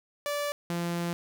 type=tone pair in turn; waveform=sawtooth; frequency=581 / 171.84 Hz; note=D5 / F3; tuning=-19 / -28 cents; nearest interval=octave + major sixth; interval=2109 cents; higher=first; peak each=-25 dBFS; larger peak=neither; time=0.26-0.52 / 0.7-1.13 s; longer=second; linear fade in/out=0 ms; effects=none